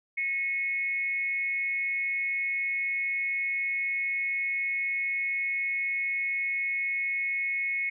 sine tone with amplitude modulation, 2188 Hz, C#7, 23 cents flat, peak -24 dBFS, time 0.17-7.9 s, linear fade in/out 10 ms, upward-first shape sine, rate 295 Hz, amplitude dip 55%, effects none

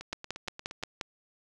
two click trains, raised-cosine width 0.2 ms, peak -16 / -24 dBFS, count 6 / 8, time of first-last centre 0.13-1.012 / 0.01-0.828 s, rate 5.67 / 8.56 Hz, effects none

